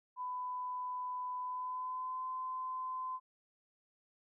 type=tone with pitch glide; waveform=sine; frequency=1000 to 1026.3 Hz; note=B5 to C6; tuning=+21 to -34 cents; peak=-37 dBFS; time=0.16-3.2 s; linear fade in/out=50 ms; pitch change=+45 cents; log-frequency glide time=1.39-2.26 s; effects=none